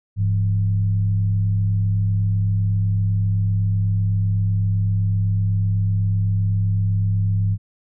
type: tone with frequency modulation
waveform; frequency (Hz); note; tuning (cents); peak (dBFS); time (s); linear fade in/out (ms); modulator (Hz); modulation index
sine; 101.8; G#2; -34; -16; 0.16-7.58; 50; 67.9; 0.47
effects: none